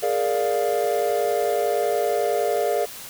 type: chord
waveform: triangle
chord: Bb dominant seventh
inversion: third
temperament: equal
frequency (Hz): 415.3 / 466.2 / 587.3 / 698.5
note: Ab4 / Bb4 / D5 / F5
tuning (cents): 0 / 0 / 0 / 0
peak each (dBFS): -23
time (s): 0.02-2.86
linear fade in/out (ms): 20
effects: tanh soft clip ceiling -9 dBFS + white hiss -38 dBFS RMS until 3.09 s